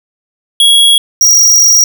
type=tone pair in turn; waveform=square; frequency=3322 / 5692 Hz; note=G#7 / F8; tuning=0 / +32 cents; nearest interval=major sixth; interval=932 cents; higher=second; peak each=-4 dBFS; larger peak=neither; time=0.6-0.98 / 1.21-1.84 s; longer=second; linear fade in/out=2 ms; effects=none